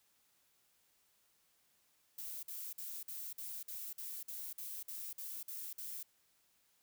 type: noise bursts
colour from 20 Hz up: violet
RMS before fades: -45 dBFS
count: 13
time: 2.18-6.03 s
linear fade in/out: 5 ms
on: 250 ms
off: 50 ms
effects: white hiss -74 dBFS RMS until 6.82 s